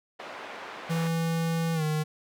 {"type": "band-pass noise", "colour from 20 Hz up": "pink", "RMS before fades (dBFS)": -41, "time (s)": [0.19, 1.08], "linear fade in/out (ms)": 10, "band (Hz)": [490, 2400], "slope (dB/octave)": 12}
{"type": "tone with pitch glide", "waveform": "square", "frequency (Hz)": [165, 153.95], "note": ["E3", "D#3"], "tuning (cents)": [2, -18], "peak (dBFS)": -26, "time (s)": [0.89, 2.04], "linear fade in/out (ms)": 20, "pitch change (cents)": -120, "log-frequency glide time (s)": [1.74, 1.83]}
{"effects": []}